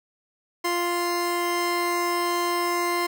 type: tone pair together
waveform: 30% pulse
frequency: 348.7 / 1046.5 Hz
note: F4 / C6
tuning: -3 / 0 cents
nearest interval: octave + perfect fifth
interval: 1903 cents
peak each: -23 / -23 dBFS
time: 0.64-3.07 s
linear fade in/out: 10 ms
effects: none